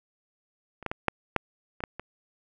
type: clicks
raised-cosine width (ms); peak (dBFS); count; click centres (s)
0.5; -28 / -15 / -16 / -7 / -7 / -23 / -13 / -21; 8; 0.827 / 0.863 / 0.915 / 1.083 / 1.363 / 1.805 / 1.838 / 1.996
effects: none